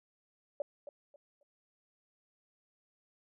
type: tone with echo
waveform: sine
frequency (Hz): 575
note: D5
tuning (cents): -37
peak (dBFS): -31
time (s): 0.6-0.62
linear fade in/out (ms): 2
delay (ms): 270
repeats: 3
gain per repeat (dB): -12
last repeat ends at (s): 1.43
effects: none